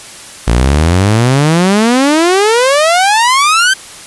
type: exponential sweep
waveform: sawtooth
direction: up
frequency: 55 to 1587 Hz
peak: -3 dBFS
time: 0.47-3.74 s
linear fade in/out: 10 ms
effects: white hiss -31 dBFS RMS until 4.06 s + resampled to 24000 Hz